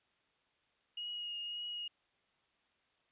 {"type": "tone with vibrato", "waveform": "sine", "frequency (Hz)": 2876, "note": "F#7", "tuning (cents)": -50, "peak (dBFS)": -39, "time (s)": [0.97, 1.88], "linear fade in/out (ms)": 5, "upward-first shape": "triangle", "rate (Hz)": 1.8, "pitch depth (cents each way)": 19, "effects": ["white hiss -75 dBFS RMS until 3.11 s", "resampled to 8000 Hz"]}